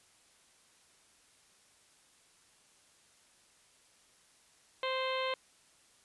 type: harmonic tone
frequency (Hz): 522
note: C5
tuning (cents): -4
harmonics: 1 / 2 / 3 / 4 / 5 / 6 / 7 / 8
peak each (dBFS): -35 / -37 / -45 / -41 / -44 / -42 / -46 / -48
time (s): 4.83-5.34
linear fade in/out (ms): 2
effects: white hiss -65 dBFS RMS until 6.04 s + resampled to 24000 Hz